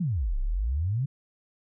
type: exponential two-way sweep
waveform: sine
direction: down then up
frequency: 196 to 30.06 to 143.4 Hz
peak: -24 dBFS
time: 0-1.06 s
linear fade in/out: 10 ms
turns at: 0.38 s
effects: none